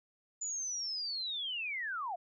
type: linear sweep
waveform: sine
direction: down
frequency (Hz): 7040 to 658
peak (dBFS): -35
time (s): 0.41-2.16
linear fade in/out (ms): 10
effects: none